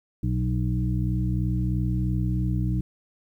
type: harmonic tone with a mistuned harmonic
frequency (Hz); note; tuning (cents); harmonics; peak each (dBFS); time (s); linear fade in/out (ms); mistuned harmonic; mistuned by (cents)
61.74; B1; 0; 1 / 2 / 3 / 5; -27 / -25 / -29 / -33; 0.23-2.81; 5; 2; -18
effects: 10-bit